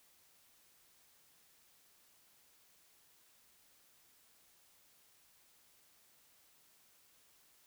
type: silence
effects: white hiss -68 dBFS RMS until 7.66 s